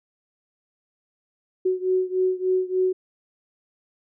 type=beating tone pair; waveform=sine; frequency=370 / 373.4 Hz; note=F#4 / F#4; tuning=0 / +16 cents; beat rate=3.4 Hz; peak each=-22 / -24 dBFS; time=1.65-2.93 s; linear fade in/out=10 ms; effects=none